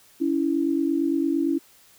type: tone pair together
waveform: sine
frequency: 281.4 / 330.2 Hz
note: C#4 / E4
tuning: +26 / +3 cents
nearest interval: minor third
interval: 277 cents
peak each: -23 dBFS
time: 0.2-1.59 s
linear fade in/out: 20 ms
effects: white hiss -55 dBFS RMS until 1.98 s